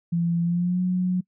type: tone with pitch glide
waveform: sine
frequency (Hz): 170 to 182.2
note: F3 to F#3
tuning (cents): -46 to -26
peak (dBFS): -20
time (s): 0.12-1.21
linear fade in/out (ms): 10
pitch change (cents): +120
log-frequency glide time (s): 0.43-0.81
effects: noise-tail reverb RT60 0.1 s tail -25 dB re dry